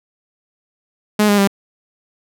sawtooth tone with pitch steps, 210.4 / 204.2 / 198.13 Hz, G#3 / G#3 / G3, +23 / -29 / +19 cents, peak -7 dBFS, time 1.19-1.475 s, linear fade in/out 5 ms, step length 95 ms, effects none

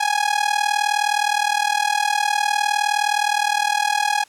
sawtooth tone with amplitude modulation, 830.6 Hz, G#5, in tune, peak -10 dBFS, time 0-4.24 s, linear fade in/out 10 ms, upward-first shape sine, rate 39.5 Hz, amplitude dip 85%, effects white hiss -52 dBFS RMS until 4.28 s + low-pass 9000 Hz 12 dB/octave

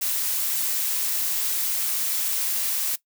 blue noise, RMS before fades -25 dBFS, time 0.01-2.96 s, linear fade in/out 10 ms, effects noise-tail reverb RT60 0.1 s tail -18 dB re dry

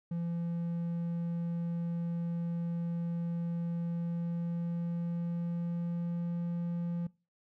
triangle tone with pitch glide, 170 to 171.78 Hz, F3 to F3, -46 to -28 cents, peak -30 dBFS, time 0.11-7.07 s, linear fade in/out 5 ms, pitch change +18 cents, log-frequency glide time 3.89-6.4 s, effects noise-tail reverb RT60 0.3 s tail -22 dB re dry

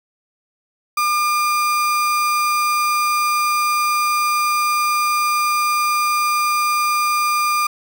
35% pulse tone, 1203 Hz, D6, 41 cents sharp, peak -14 dBFS, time 0.97-7.67 s, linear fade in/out 5 ms, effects 8-bit

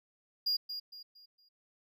triangle tone with echo, 4838 Hz, D#8, 49 cents flat, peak -27 dBFS, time 0.46-0.57 s, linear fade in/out 10 ms, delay 230 ms, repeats 4, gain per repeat -9 dB, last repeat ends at 1.49 s, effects none

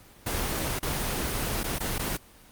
pink noise with dropouts, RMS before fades -29 dBFS, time 0.26-2.17 s, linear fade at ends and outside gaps 5 ms, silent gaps 0.79-0.828 / 1.633-1.64 / 1.786-1.803 / 1.983-1.993 s, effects pink hiss -53 dBFS RMS until 2.51 s + Opus 24 kbps

